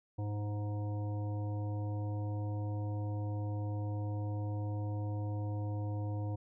harmonic tone, 103.83 Hz, G#2, in tune, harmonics 1 / 3 / 5 / 7 / 9, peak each -34 / -44 / -48 / -51 / -53 dBFS, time 0.18-6.36 s, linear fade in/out 10 ms, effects none

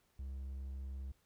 triangle tone, 67 Hz, C2, 42 cents sharp, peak -39 dBFS, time 0.19-1.12 s, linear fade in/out 5 ms, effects pink hiss -75 dBFS RMS until 1.25 s

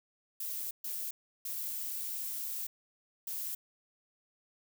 violet noise bursts at uneven times, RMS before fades -38 dBFS, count 4, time 0.4-0.71 / 0.84-1.11 / 1.45-2.67 / 3.27-3.55 s, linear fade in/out 5 ms, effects none

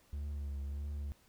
triangle tone with vibrato, 71.3 Hz, C#2, 49 cents sharp, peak -35 dBFS, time 0.13-1.12 s, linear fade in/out 0 ms, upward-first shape triangle, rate 1.6 Hz, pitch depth 47 cents each way, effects pink hiss -67 dBFS RMS until 1.28 s

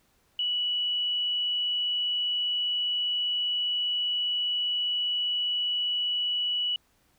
sine tone, 2945 Hz, F#7, 9 cents flat, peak -25 dBFS, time 0.39-6.76 s, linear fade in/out 2 ms, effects pink hiss -67 dBFS RMS until 7.18 s

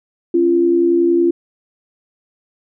sine tone pair together, 272.5 / 343.3 Hz, C#4 / F4, -29 / -30 cents, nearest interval major third, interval 399 cents, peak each -19 / -11 dBFS, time 0.34-1.31 s, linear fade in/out 5 ms, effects none

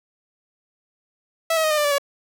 sawtooth tone with pitch steps, 655 / 638.9 / 623.3 / 608 / 593.1 / 578.5 / 564.3 Hz, E5 / D#5 / D#5 / D#5 / D5 / D5 / C#5, -11 / +46 / +3 / -40 / +17 / -26 / +31 cents, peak -14 dBFS, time 1.5-1.983 s, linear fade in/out 5 ms, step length 69 ms, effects none

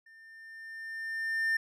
triangle tone with level ramp, 1800 Hz, A6, 39 cents sharp, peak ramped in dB -52 to -23 dBFS, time 0.06-1.57 s, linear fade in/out 5 ms, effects none

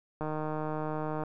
click train, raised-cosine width 1 ms, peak -21 dBFS, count 159, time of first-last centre 0.21-1.236 s, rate 154 Hz, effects none

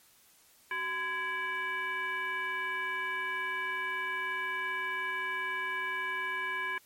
sine tone with frequency modulation, 1661.2 Hz, G#6, in tune, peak -31 dBFS, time 0.71-6.78 s, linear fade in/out 2 ms, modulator 642 Hz, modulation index 1.2, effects white hiss -62 dBFS RMS until 6.85 s + MP3 64 kbps

